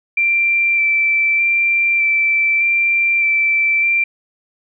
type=tone with vibrato; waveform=sine; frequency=2347 Hz; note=D7; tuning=2 cents flat; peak=-12 dBFS; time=0.17-4.04 s; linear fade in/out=5 ms; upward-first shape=square; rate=0.82 Hz; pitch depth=11 cents each way; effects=none